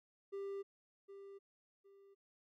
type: tone with echo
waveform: triangle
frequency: 395.6 Hz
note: G4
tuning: 16 cents sharp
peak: -39 dBFS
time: 0.32-0.63 s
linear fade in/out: 20 ms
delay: 760 ms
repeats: 2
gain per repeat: -10 dB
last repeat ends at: 2.15 s
effects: none